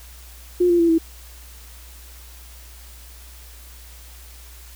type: tone with pitch steps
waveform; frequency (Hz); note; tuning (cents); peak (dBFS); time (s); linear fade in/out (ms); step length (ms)
sine; 356 / 346.1 / 336.4 / 327; F4 / F4 / E4 / E4; +33 / -16 / +35 / -14; -13; 0.6-0.984; 10; 96
effects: added 60 Hz sine -41 dBFS peak until 4.75 s + white hiss -46 dBFS RMS until 4.75 s